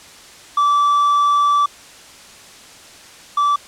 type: tone pair in turn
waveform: triangle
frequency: 1160 / 1160 Hz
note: D6 / D6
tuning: -22 / -22 cents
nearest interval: unison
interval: 0 cents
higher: neither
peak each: -10 / -11 dBFS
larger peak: first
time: 0.57-1.66 / 3.37-3.56 s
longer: first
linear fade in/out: 5 ms
effects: white hiss -41 dBFS RMS until 3.67 s + low-pass 8000 Hz 12 dB/octave